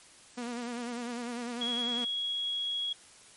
sawtooth tone with vibrato, 239.6 Hz, A#3, 48 cents sharp, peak -31 dBFS, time 0.37-2.05 s, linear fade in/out 10 ms, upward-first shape sine, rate 10 Hz, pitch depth 56 cents each way
sine tone, 3322 Hz, G#7, in tune, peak -30 dBFS, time 1.61-2.93 s, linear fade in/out 5 ms
effects white hiss -55 dBFS RMS until 3.36 s + MP3 48 kbps

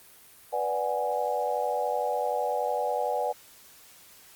sine chord, G# half-diminished seventh, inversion first, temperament equal, 493.9 / 587.3 / 740 / 830.6 Hz, B4 / D5 / F#5 / G#5, 0 / 0 / 0 / 0 cents, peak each -31 dBFS, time 0.52-3.33 s, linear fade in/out 20 ms, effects white hiss -53 dBFS RMS until 4.35 s + Opus 32 kbps

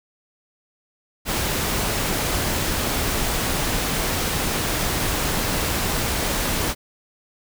pink noise, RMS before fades -23 dBFS, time 1.25-6.75 s, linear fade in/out 50 ms, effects none

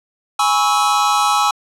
square chord, C# minor seventh, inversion second, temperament equal with one note detuned, 830.6 / 987.8 / 1108.7 / 1304.9 Hz, G#5 / B5 / C#6 / E6, 0 / 0 / 0 / -18 cents, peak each -18 / -24 / -20 / -18 dBFS, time 0.39-1.51 s, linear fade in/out 5 ms, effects low-pass 10000 Hz 12 dB/octave

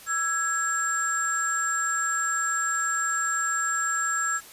sine tone cluster, 1333 / 1659 / 7450 Hz, E6 / G#6 / A#8, +19 / -2 / -2 cents, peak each -28 dBFS, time 0.06-4.41 s, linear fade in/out 50 ms, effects white hiss -47 dBFS RMS until 4.52 s + resampled to 32000 Hz

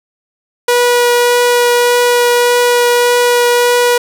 sawtooth tone with vibrato, 484.8 Hz, B4, 32 cents flat, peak -4 dBFS, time 0.68-3.98 s, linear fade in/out 5 ms, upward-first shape triangle, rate 1.7 Hz, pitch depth 8 cents each way, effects none

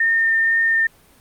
sine tone with vibrato, 1816 Hz, A#6, 46 cents flat, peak -14 dBFS, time 0-0.87 s, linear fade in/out 5 ms, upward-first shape triangle, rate 2.1 Hz, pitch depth 10 cents each way, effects pink hiss -52 dBFS RMS until 1.2 s + Opus 32 kbps

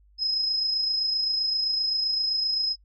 sine tone with amplitude modulation, 5110 Hz, D#8, 45 cents sharp, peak -21 dBFS, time 0.18-2.76 s, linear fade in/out 50 ms, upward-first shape sine, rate 27.7 Hz, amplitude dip 40%, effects noise-tail reverb RT60 0.1 s tail -21 dB re dry + added 50 Hz sine -55 dBFS peak until 2.84 s

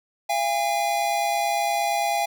square tone pair together, 684.1 / 813 Hz, F5 / G#5, -36 / -37 cents, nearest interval minor third, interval 299 cents, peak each -26 / -24 dBFS, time 0.29-2.26 s, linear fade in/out 10 ms, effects none

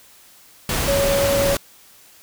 sine tone in noise, 558 Hz, C#5, 11 cents sharp, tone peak -17 dBFS, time 0.88-1.55 s, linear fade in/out 2 ms, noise pink, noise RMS -22 dBFS, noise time 0.69-1.57 s, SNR +2 dB, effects white hiss -49 dBFS RMS until 2.22 s

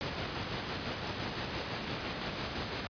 pink noise with tremolo, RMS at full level -35 dBFS, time 0.01-2.87 s, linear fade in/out 0 ms, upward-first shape square, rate 5.9 Hz, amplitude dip 25%, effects high-pass 80 Hz 12 dB/octave + resampled to 11025 Hz

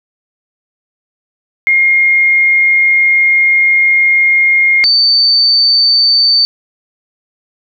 sine tone pair in turn, 2133 / 4562 Hz, C7 / C#8, +33 / +49 cents, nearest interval octave + minor second, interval 1316 cents, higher second, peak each -6 dBFS, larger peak neither, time 1.67-4.84 / 4.84-6.45 s, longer first, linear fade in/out 0 ms, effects none

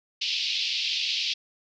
pink band-pass noise, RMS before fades -28 dBFS, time 0.21-1.34 s, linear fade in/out 10 ms, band 2600 to 5100 Hz, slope 48 dB/octave, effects none

